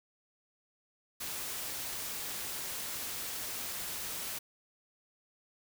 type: noise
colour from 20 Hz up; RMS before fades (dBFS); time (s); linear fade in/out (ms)
white; -39; 1.2-4.39; 10
effects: none